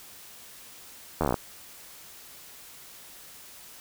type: slowing click train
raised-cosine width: 1 ms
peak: -11 dBFS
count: 10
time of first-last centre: 1.21-1.342 s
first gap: 12 ms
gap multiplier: 1.05
effects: white hiss -48 dBFS RMS until 3.8 s